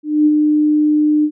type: tone with ADSR envelope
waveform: sine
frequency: 301.5 Hz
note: D4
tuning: 46 cents sharp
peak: -7 dBFS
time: 0.03-1.31 s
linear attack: 230 ms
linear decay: 42 ms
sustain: -3 dB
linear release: 68 ms
effects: none